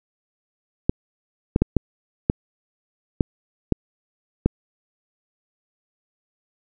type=clicks; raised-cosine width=3 ms; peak=-3 dBFS; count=8; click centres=0.895 / 1.561 / 1.62 / 1.767 / 2.299 / 3.208 / 3.723 / 4.46 s; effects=none